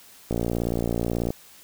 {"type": "click train", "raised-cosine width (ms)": 2, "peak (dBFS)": -12, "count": 59, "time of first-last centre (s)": [0.31, 1.305], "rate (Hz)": 58.3, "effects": ["white hiss -50 dBFS RMS until 1.63 s"]}